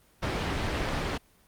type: low-pass noise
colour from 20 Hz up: pink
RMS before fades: -30 dBFS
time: 0.22-1.18 s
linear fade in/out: 10 ms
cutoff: 3700 Hz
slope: 12 dB/octave
effects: pink hiss -62 dBFS RMS until 1.47 s + Opus 24 kbps